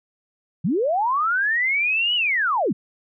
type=linear two-way sweep; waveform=sine; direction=up then down; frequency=138.3 to 2986 to 138.3 Hz; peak=-18 dBFS; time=0.64-2.73 s; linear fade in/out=10 ms; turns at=2.15 s; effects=none